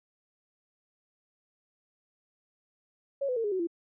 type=tone with pitch steps; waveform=sine; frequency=554.4 / 502.5 / 455.5 / 412.9 / 374.3 / 339.3 Hz; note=C#5 / B4 / A#4 / G#4 / F#4 / F4; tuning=0 / +30 / -40 / -10 / +20 / -50 cents; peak=-27 dBFS; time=3.21-3.672 s; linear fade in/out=10 ms; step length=77 ms; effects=none